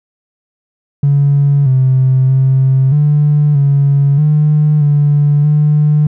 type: tone with pitch steps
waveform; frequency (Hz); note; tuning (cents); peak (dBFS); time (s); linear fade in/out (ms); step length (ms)
triangle; 141.8 / 131 / 133 / 147.9 / 140.6 / 150.8 / 145.8 / 149.9; C#3 / C3 / C3 / D3 / C#3 / D3 / D3 / D3; +40 / +2 / +29 / +13 / +25 / +46 / -12 / +36; -3; 1.03-6.07; 5; 630
effects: tanh soft clip ceiling -4 dBFS